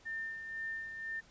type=tone with tremolo; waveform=sine; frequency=1800 Hz; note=A6; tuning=39 cents sharp; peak=-36 dBFS; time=0.05-1.21 s; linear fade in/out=20 ms; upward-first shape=sine; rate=2 Hz; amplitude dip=50%; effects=pink hiss -62 dBFS RMS until 1.3 s + resampled to 16000 Hz